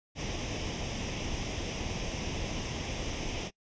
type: noise with comb filter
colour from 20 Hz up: pink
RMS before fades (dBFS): -35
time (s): 0.15-3.51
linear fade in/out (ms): 50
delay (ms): 0.35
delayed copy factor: +0.65
effects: noise-tail reverb RT60 0.1 s tail -23 dB re dry + resampled to 16000 Hz